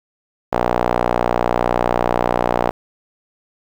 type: tone with band-pass filter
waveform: sawtooth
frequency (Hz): 60.1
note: B1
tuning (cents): -46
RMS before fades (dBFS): -18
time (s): 0.52-2.71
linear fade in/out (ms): 10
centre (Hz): 740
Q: 1.7
effects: 7-bit